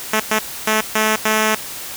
5% pulse tone bursts at uneven times, 217 Hz, A3, 24 cents flat, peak -3 dBFS, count 5, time 0.13-0.2 / 0.31-0.39 / 0.67-0.81 / 0.95-1.16 / 1.25-1.55 s, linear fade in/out 5 ms, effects white hiss -30 dBFS RMS until 1.96 s

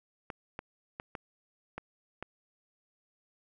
clicks, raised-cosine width 0.5 ms, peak -23 dBFS, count 6, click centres 0.302 / 0.591 / 0.999 / 1.152 / 1.78 / 2.226 s, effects none

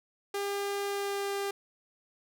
sawtooth tone with pitch glide, 401.5 to 398.7 Hz, G4 to G4, +41 to +29 cents, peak -27 dBFS, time 0.34-1.51 s, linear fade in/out 5 ms, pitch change -12 cents, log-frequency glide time 0.87-1.33 s, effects none

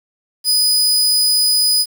sawtooth tone, 4978 Hz, D#8, in tune, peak -9 dBFS, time 0.44-1.86 s, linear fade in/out 50 ms, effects 7-bit

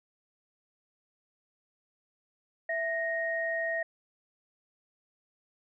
sine tone pair together, 659.7 / 1866 Hz, E5 / A#6, +1 / +1 cents, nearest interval octave + tritone, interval 1800 cents, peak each -32 / -31 dBFS, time 2.69-3.83 s, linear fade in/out 5 ms, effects none

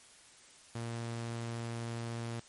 sawtooth tone, 116.54 Hz, A#2, in tune, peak -33 dBFS, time 0.75-2.4 s, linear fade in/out 5 ms, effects white hiss -58 dBFS RMS until 2.48 s + MP3 48 kbps

